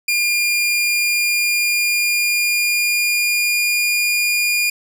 sawtooth tone with pitch glide, 2410 to 2425 Hz, D7 to D#7, +44 to -45 cents, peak -12 dBFS, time 0.08-4.7 s, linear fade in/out 5 ms, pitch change +11 cents, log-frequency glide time 0.63-4.03 s, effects none

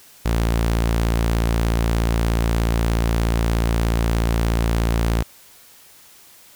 sawtooth tone, 56.8 Hz, A#1, 44 cents flat, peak -13 dBFS, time 0.25-5.23 s, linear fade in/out 10 ms, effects white hiss -48 dBFS RMS until 6.55 s

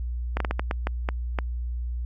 slowing click train, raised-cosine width 0.5 ms, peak -11 dBFS, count 9, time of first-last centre 0.37-1.388 s, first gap 33 ms, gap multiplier 1.37, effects added 60 Hz sine -27 dBFS peak until 2.05 s + AAC 64 kbps

